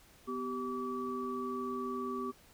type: tone cluster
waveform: sine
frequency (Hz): 249.2 / 388.8 / 1149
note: B3 / G4 / D6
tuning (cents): +16 / -14 / -38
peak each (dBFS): -39 / -39 / -39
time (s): 0.27-2.32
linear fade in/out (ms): 20
effects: pink hiss -61 dBFS RMS until 2.53 s